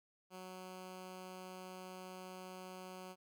10% pulse tone, 185 Hz, F#3, in tune, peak -40 dBFS, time 0.3-3.16 s, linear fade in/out 50 ms, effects none

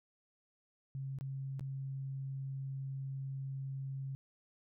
sine tone with dropouts, 135.3 Hz, C#3, 42 cents flat, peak -38 dBFS, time 0.95-4.15 s, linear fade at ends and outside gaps 0 ms, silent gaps 1.187-1.21 / 1.595-1.608 s, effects none

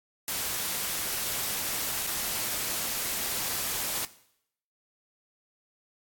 white noise with dropouts, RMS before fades -31 dBFS, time 0.28-4.05 s, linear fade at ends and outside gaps 0 ms, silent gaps 2.065-2.073 s, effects noise-tail reverb RT60 0.7 s tail -17 dB re dry + AAC 64 kbps

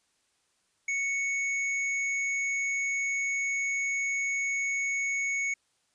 sine tone with hard clipping, 2217 Hz, C#7, in tune, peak -29 dBFS, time 0.88-5.54 s, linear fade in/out 5 ms, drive 10 dB, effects white hiss -72 dBFS RMS until 5.94 s + resampled to 22050 Hz

